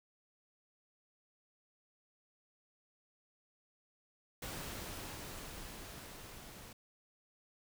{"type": "noise with level ramp", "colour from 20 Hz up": "pink", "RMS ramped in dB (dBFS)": [-43, -53], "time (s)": [4.42, 6.73], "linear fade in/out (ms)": 5, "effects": []}